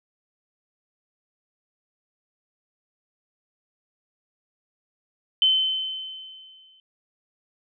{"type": "tone with exponential decay", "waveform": "sine", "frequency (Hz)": 3066, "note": "G7", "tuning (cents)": -39, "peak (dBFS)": -14, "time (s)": [5.42, 6.8], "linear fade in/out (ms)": 1, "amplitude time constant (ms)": 300, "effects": []}